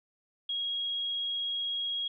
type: tone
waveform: sine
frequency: 3292 Hz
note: G#7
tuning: 16 cents flat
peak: -30 dBFS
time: 0.49-2.08 s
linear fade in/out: 5 ms
effects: none